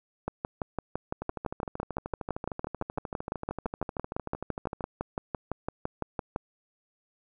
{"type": "two click trains", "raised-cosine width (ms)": 1, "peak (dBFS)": [-16, -20], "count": [37, 48], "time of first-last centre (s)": [[0.28, 6.361], [1.22, 4.808]], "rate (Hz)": [5.92, 13.1], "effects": []}